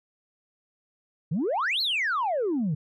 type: exponential two-way sweep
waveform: sine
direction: up then down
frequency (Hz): 140 to 4435 to 140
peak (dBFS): -22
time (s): 1.31-2.75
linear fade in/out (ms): 10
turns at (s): 1.81
effects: tanh soft clip ceiling -21 dBFS